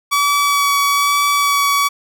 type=tone with vibrato; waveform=sawtooth; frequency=1140 Hz; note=C#6; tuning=48 cents sharp; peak=-9 dBFS; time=0.11-1.89 s; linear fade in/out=20 ms; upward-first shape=sine; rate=1.1 Hz; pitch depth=11 cents each way; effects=none